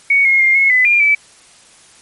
sine tone with pitch steps, 2230 / 2154 / 2116 / 2177 / 2010 / 2404 / 2307 Hz, C#7 / C7 / C7 / C#7 / B6 / D7 / D7, +10 / +50 / +19 / -32 / +30 / +40 / -31 cents, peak -8 dBFS, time 0.1-1.15 s, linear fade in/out 5 ms, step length 150 ms, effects white hiss -45 dBFS RMS until 2.01 s + MP3 48 kbps

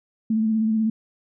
sine tone with vibrato, 220 Hz, A3, in tune, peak -18 dBFS, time 0.3-0.9 s, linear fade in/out 5 ms, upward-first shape sine, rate 16 Hz, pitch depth 31 cents each way, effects none

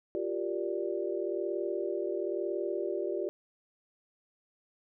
sine chord, G minor seventh, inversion third, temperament equal with one note detuned, 349.2 / 390.2 / 466.2 / 587.3 Hz, F4 / G4 / Bb4 / D5, 0 / -8 / 0 / 0 cents, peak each -35 / -34 / -40 / -37 dBFS, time 0.15-3.29 s, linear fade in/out 0 ms, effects none

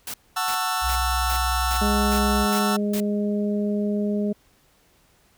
white noise bursts, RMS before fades -32 dBFS, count 8, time 0.07-3.002 s, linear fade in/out 2 ms, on 69 ms, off 340 ms
sawtooth chord, F# minor seventh, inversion none, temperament just, 740 / 888 / 1110 / 1332 Hz, F#5 / A5 / C#6 / E6, 0 / +16 / +2 / +18 cents, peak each -24 / -26 / -27 / -22 dBFS, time 0.36-2.77 s, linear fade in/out 10 ms
sine tone, 62.2 Hz, B1, 13 cents sharp, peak -24 dBFS, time 0.81-2.47 s, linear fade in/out 50 ms
harmonic tone, 206.5 Hz, G#3, 10 cents flat, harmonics 1 / 2 / 3, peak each -22 / -28 / -32 dBFS, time 1.81-4.33 s, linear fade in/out 10 ms
effects pink hiss -60 dBFS RMS until 5.37 s

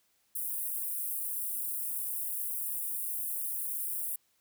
white high-pass noise, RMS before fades -35 dBFS, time 0.35-4.16 s, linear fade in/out 5 ms, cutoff 9200 Hz, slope 48 dB/octave, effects white hiss -72 dBFS RMS until 4.4 s

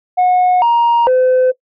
sine tone with pitch steps, 728 / 940 / 511 Hz, F#5 / A#5 / C5, -28 / +14 / -41 cents, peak -6 dBFS, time 0.17-1.52 s, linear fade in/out 20 ms, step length 450 ms, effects noise-tail reverb RT60 0.1 s tail -19 dB re dry + tanh soft clip ceiling -7 dBFS

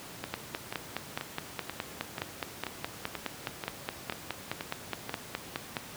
two click trains, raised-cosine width 0.3 ms, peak -15 / -18 dBFS, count 27 / 11, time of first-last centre 0.34-5.768 / 0.24-5.094 s, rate 4.79 / 2.06 Hz, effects pink hiss -45 dBFS RMS until 5.96 s + high-pass 100 Hz 12 dB/octave

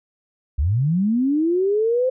sine linear sweep, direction up, 61.74 to 523.3 Hz, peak -16 dBFS, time 0.58-2.1 s, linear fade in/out 10 ms, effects none

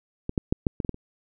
clicks, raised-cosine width 3 ms, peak -15 / -10 / -8 / -8 / -14 / -18 / -12 / -27 dBFS, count 8, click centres 0.294 / 0.378 / 0.525 / 0.668 / 0.802 / 0.848 / 0.893 / 0.944 s, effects none

